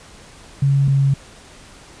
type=tone pair in turn; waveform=sine; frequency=138.59 / 137.55 Hz; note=C#3 / C#3; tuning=0 / -13 cents; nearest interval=unison; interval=13 cents; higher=first; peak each=-12 dBFS; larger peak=neither; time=0.62-0.88 / 0.88-1.14 s; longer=neither; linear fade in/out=5 ms; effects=pink hiss -43 dBFS RMS until 2 s + resampled to 22050 Hz